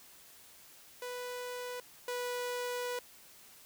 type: tone pair in turn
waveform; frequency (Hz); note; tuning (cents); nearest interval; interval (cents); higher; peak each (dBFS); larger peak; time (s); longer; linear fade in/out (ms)
sawtooth; 493.9 / 491.1; B4 / B4; 0 / -10; unison; 10; first; -35 / -31; second; 1.02-1.8 / 2.08-2.99; second; 2
effects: white hiss -57 dBFS RMS until 3.65 s